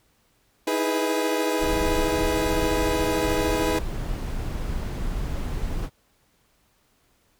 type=chord; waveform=30% pulse; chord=E major seventh; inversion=third; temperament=equal with one note detuned; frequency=316 / 329.6 / 415.3 / 493.9 Hz; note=D#4 / E4 / G#4 / B4; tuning=+27 / 0 / 0 / 0 cents; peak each=-24 / -30 / -25 / -24 dBFS; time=0.67-3.79 s; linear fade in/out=5 ms
type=noise; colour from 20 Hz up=brown; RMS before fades=-28 dBFS; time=1.59-5.9 s; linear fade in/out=50 ms
effects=pink hiss -65 dBFS RMS until 7.39 s